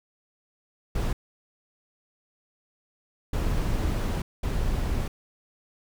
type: noise bursts at uneven times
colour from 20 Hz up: brown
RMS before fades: -26 dBFS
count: 3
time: 0.95-1.13 / 3.33-4.22 / 4.43-5.08 s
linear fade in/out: 5 ms
effects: none